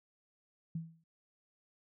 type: tone with exponential decay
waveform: sine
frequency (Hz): 163.7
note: E3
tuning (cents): -12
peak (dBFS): -33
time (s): 0.75-1.04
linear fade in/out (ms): 5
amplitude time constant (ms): 61
effects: none